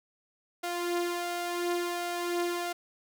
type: tone with flanger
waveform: sawtooth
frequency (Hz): 349.2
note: F4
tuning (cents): 0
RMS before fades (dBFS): -32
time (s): 0.63-2.73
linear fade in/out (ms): 10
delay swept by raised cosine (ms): 1.5 to 4.4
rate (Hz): 0.7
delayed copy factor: +0.5
effects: none